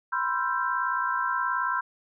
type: chord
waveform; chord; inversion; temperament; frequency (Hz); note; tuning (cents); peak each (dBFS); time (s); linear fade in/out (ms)
sine; C major seventh; third; equal with one note detuned; 987.8 / 1046.5 / 1347.8 / 1568; B5 / C6 / E6 / G6; 0 / 0 / +38 / 0; -30; 0.12-1.81; 10
effects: none